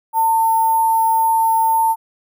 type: tone with sample-and-hold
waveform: sine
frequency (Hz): 899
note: A5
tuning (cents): +37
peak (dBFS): -12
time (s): 0.13-1.96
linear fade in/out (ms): 50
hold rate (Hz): 11025
effects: none